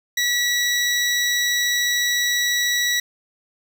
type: tone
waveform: 20% pulse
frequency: 1941 Hz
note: B6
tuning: 31 cents flat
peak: -13 dBFS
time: 0.17-3 s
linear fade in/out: 5 ms
effects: none